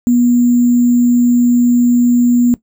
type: tone with sample-and-hold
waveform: sine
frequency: 242.3 Hz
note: B3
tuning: 33 cents flat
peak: -7 dBFS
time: 0.07-2.54 s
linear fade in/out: 0 ms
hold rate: 7350 Hz
effects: noise-tail reverb RT60 0.1 s tail -17 dB re dry